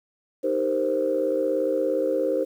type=chord; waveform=sine; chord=C minor seventh; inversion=first; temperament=equal; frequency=311.1 / 392 / 466.2 / 523.3 Hz; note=Eb4 / G4 / Bb4 / C5; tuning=0 / 0 / 0 / 0 cents; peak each=-28 / -28 / -28 / -23 dBFS; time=0.43-2.45 s; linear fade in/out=20 ms; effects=tanh soft clip ceiling -12 dBFS + 9-bit